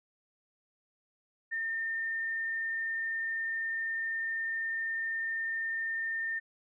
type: tone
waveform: sine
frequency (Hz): 1812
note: A#6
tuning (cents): -50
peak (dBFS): -31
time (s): 1.51-6.4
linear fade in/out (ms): 20
effects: none